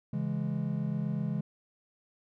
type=chord; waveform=triangle; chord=C# minor; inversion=none; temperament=just; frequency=138.59 / 166.31 / 207.9 Hz; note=C#3 / E3 / G#3; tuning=0 / +16 / +2 cents; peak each=-32 dBFS; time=0.13-1.41 s; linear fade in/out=5 ms; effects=none